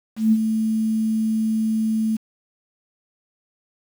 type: tone with ADSR envelope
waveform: sine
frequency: 220 Hz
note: A3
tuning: in tune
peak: -11 dBFS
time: 0.16-2.17 s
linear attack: 160 ms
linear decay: 46 ms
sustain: -7 dB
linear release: 13 ms
effects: 7-bit